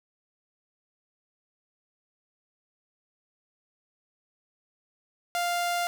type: tone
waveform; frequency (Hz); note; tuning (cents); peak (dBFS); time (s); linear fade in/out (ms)
sawtooth; 698.5; F5; 0; -22; 5.35-5.87; 0
effects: none